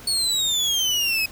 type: exponential sweep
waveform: 30% pulse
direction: down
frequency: 4435 to 2528 Hz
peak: -17 dBFS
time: 0.07-1.26 s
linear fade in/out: 5 ms
effects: pink hiss -43 dBFS RMS until 1.31 s